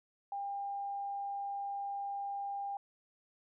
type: tone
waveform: sine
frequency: 800 Hz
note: G5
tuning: 35 cents sharp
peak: -36 dBFS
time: 0.32-2.77 s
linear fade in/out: 2 ms
effects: none